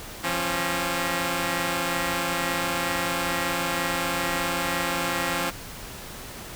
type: tone pair together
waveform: 5% pulse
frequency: 173.02 / 272.2 Hz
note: F3 / C#4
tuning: -16 / -31 cents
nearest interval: minor sixth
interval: 785 cents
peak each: -16 dBFS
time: 0.23-5.51 s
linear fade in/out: 20 ms
effects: pink hiss -39 dBFS RMS until 6.55 s